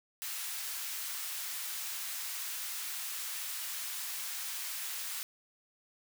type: high-pass noise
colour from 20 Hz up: white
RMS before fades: -39 dBFS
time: 0.22-5.23 s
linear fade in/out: 0 ms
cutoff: 1200 Hz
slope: 12 dB/octave
effects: none